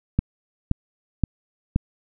click train, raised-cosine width 5 ms, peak -6 dBFS, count 4, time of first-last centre 0.19-1.761 s, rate 1.91 Hz, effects none

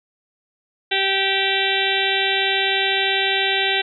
harmonic tone, 388.3 Hz, G4, 16 cents flat, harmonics 1 / 2 / 4 / 5 / 6 / 7 / 8 / 9 / 10, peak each -26 / -26 / -26 / -26 / -26 / -26 / -26 / -26 / -26 dBFS, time 0.91-3.82 s, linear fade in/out 10 ms, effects none

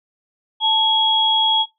sine tone pair together, 880 / 3317 Hz, A5 / G#7, 0 / -3 cents, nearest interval octave + major seventh, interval 2297 cents, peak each -19 / -15 dBFS, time 0.6-1.66 s, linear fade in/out 50 ms, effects noise-tail reverb RT60 0.2 s tail -21 dB re dry

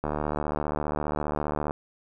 click train, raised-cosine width 1 ms, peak -14 dBFS, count 126, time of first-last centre 0.04-1.709 s, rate 74.9 Hz, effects none

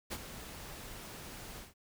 pink noise with ADSR envelope, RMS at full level -37 dBFS, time 0.1-1.74 s, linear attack 22 ms, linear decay 52 ms, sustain -10 dB, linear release 160 ms, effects none

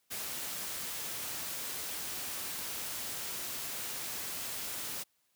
white noise, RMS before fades -39 dBFS, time 0.1-5.04 s, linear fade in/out 20 ms, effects white hiss -75 dBFS RMS until 5.35 s + high-pass 60 Hz 12 dB/octave

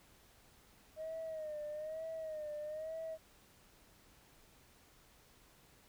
sine tone with vibrato, 622.3 Hz, D#5, in tune, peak -39 dBFS, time 0.96-3.18 s, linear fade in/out 50 ms, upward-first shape sine, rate 1.1 Hz, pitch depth 71 cents each way, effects tanh soft clip ceiling -37 dBFS + pink hiss -65 dBFS RMS until 5.88 s

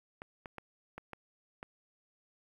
clicks, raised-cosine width 0.5 ms, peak -28 dBFS, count 6, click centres 0.219 / 0.458 / 0.583 / 0.98 / 1.133 / 1.629 s, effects 10-bit

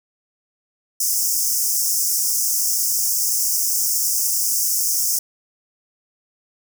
pink high-pass noise, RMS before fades -20 dBFS, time 1-5.19 s, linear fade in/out 5 ms, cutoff 5200 Hz, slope 96 dB/octave, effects none

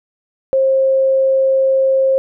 sine tone, 533 Hz, C5, 32 cents sharp, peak -10 dBFS, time 0.53-2.18 s, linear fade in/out 0 ms, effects none

